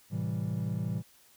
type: chord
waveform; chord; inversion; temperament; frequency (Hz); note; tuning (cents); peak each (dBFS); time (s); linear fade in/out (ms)
triangle; A minor seventh; none; equal; 110 / 130.81 / 164.81 / 196; A2 / C3 / E3 / G3; 0 / 0 / 0 / 0; -32 / -35 / -32 / -35; 0.1-1.03; 50
effects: tanh soft clip ceiling -20 dBFS + white hiss -61 dBFS RMS until 1.36 s